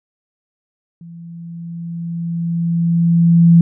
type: tone with level ramp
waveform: sine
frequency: 168.8 Hz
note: E3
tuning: 41 cents sharp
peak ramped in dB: -33 to -4 dBFS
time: 1.01-3.61 s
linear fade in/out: 2 ms
effects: none